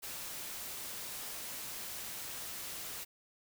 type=noise; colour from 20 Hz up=white; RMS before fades=-43 dBFS; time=0.02-3.05 s; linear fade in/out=20 ms; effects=none